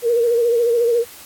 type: tone with vibrato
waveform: sine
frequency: 470.7 Hz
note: A#4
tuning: 17 cents sharp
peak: -13 dBFS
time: 0.02-1.05 s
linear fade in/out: 50 ms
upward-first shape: sine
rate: 14 Hz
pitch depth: 51 cents each way
effects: white hiss -40 dBFS RMS until 1.25 s + AAC 64 kbps